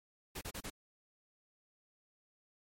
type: noise bursts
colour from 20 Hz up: pink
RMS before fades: -43 dBFS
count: 4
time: 0.35-0.702 s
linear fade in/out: 10 ms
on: 64 ms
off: 32 ms
effects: MP3 64 kbps